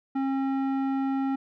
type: tone with low-pass filter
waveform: square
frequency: 270 Hz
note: C#4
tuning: 45 cents flat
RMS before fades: -27 dBFS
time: 0.15-1.36 s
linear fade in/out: 10 ms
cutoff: 1200 Hz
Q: 0.84
effects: none